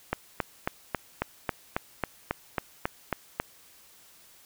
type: click train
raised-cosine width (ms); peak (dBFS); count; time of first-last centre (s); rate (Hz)
0.5; -11; 13; 0.13-3.4; 3.67
effects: white hiss -56 dBFS RMS until 4.45 s